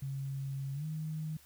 sine tone with pitch glide, 136.5 to 155.89 Hz, C#3 to D#3, -26 to +4 cents, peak -35 dBFS, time 0.02-1.37 s, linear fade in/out 5 ms, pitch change +230 cents, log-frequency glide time 0.74-0.85 s, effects added 73 Hz sine -66 dBFS peak until 1.45 s + white hiss -61 dBFS RMS until 1.45 s

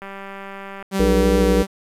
click train, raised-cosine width 0.5 ms, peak -20 dBFS, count 159, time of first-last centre 0.02-0.826 s, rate 196 Hz
sawtooth tone with vibrato, 192.9 Hz, G3, 28 cents flat, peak -15 dBFS, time 0.91-1.67 s, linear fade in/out 50 ms, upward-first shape square, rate 3 Hz, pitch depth 10 cents each way
harmonic tone, 60.1 Hz, B1, 46 cents flat, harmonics 1 / 3 / 5 / 7 / 8, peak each -20 / -26 / -22 / -23 / -18 dBFS, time 0.99-1.63 s, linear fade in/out 10 ms
effects resampled to 32000 Hz + 8-bit

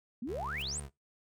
sine exponential sweep, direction up, 215.3 to 9330 Hz, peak -35 dBFS, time 0.22-0.8 s, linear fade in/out 5 ms
25% pulse tone with vibrato, 70.7 Hz, C#2, 35 cents sharp, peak -38 dBFS, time 0.26-0.9 s, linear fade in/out 50 ms, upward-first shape triangle, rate 4.3 Hz, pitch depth 120 cents each way
blue noise with exponential growth, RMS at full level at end -45 dBFS, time 0.52-0.62 s, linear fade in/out 0 ms, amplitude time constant 21 ms
effects noise-tail reverb RT60 0.2 s tail -21 dB re dry

